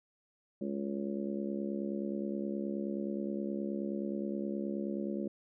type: harmonic tone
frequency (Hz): 69.5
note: C#2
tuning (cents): +5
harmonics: 3 / 4 / 5 / 6 / 7 / 8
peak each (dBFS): -36 / -42 / -39 / -49 / -47 / -44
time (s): 0.61-5.28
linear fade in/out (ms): 5
effects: none